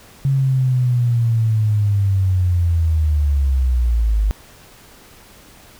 sine linear sweep, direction down, 137.8 to 49.77 Hz, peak -13 dBFS, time 0.25-4.31 s, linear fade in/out 0 ms, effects pink hiss -45 dBFS RMS until 5.79 s

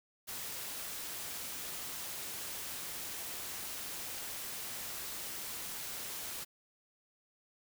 white noise, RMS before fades -42 dBFS, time 0.27-6.45 s, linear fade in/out 20 ms, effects none

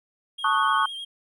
triangle tone with vibrato, 3213 Hz, G7, 42 cents sharp, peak -31 dBFS, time 0.38-1.05 s, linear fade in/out 10 ms, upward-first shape triangle, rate 9.9 Hz, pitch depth 45 cents each way
sine chord, D# half-diminished seventh, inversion second, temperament equal, 880 / 1108.7 / 1244.5 / 1480 Hz, A5 / C#6 / D#6 / F#6, 0 / 0 / 0 / 0 cents, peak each -27 / -22 / -25 / -26 dBFS, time 0.44-0.86 s, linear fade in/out 5 ms
effects none

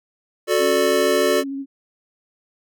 square chord, D major, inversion first, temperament just, 367.1 / 440.5 / 587.3 Hz, F#4 / A4 / D5, -14 / +2 / 0 cents, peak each -21 dBFS, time 0.47-1.44 s, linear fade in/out 50 ms
sine tone with vibrato, 274.4 Hz, C#4, 17 cents flat, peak -25 dBFS, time 0.58-1.66 s, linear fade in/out 50 ms, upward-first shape square, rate 14 Hz, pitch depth 15 cents each way
effects none

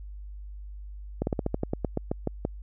slowing click train, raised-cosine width 2 ms, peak -13 dBFS, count 13, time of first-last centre 1.22-2.451 s, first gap 51 ms, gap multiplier 1.12, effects added 50 Hz sine -38 dBFS peak until 2.62 s

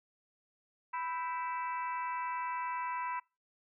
harmonic tone with a mistuned harmonic, 330 Hz, E4, 2 cents sharp, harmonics 3 / 4 / 5 / 6 / 7 / 8, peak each -35 / -47 / -47 / -46 / -51 / -50 dBFS, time 0.93-3.2 s, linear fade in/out 10 ms, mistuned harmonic 5, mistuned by -89 cents, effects noise-tail reverb RT60 0.3 s tail -26 dB re dry

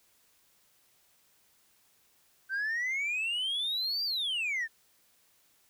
sine exponential two-way sweep, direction up then down, 1530 to 4789 to 1746 Hz, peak -27 dBFS, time 2.49-4.68 s, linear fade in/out 50 ms, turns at 4.04 s, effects tanh soft clip ceiling -28 dBFS + white hiss -67 dBFS RMS until 5.69 s

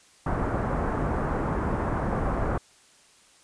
pink low-pass noise, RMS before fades -27 dBFS, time 0.26-2.58 s, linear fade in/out 5 ms, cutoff 1400 Hz, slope 24 dB/octave, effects white hiss -57 dBFS RMS until 3.43 s + resampled to 22050 Hz

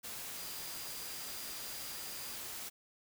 sine tone in noise, 4823 Hz, D8, 45 cents sharp, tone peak -51 dBFS, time 0.37-2.37 s, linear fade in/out 20 ms, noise white, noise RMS -44 dBFS, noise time 0.03-2.7 s, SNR -10 dB, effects none

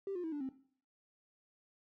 triangle tone with pitch steps, 392 / 355.3 / 322.1 / 292 / 264.7 Hz, G4 / F4 / E4 / D4 / C4, 0 / +30 / -40 / -10 / +20 cents, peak -33 dBFS, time 0.07-0.49 s, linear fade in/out 2 ms, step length 84 ms, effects noise-tail reverb RT60 0.5 s tail -18 dB re dry + tanh soft clip ceiling -34 dBFS

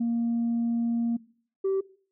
sine tone pair in turn, 233.6 / 386.6 Hz, A#3 / G4, +4 / -24 cents, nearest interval major sixth, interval 872 cents, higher second, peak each -22 / -21 dBFS, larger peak second, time 0-1.17 / 1.64-1.81 s, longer first, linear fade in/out 10 ms, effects noise-tail reverb RT60 0.5 s tail -21 dB re dry + tanh soft clip ceiling -21 dBFS

